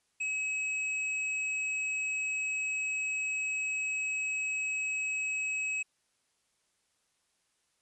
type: tone with hard clipping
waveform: triangle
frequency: 2560 Hz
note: D#7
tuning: 49 cents sharp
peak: -32 dBFS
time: 0.2-5.83 s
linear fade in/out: 10 ms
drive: 11 dB
effects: white hiss -75 dBFS RMS until 7.81 s + resampled to 24000 Hz